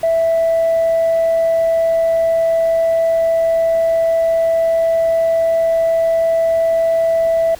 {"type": "tone", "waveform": "sine", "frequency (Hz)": 659.3, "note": "E5", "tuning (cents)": 0, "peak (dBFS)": -10, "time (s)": [0.03, 7.55], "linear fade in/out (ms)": 5, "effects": ["tanh soft clip ceiling -9 dBFS", "pink hiss -39 dBFS RMS until 7.59 s"]}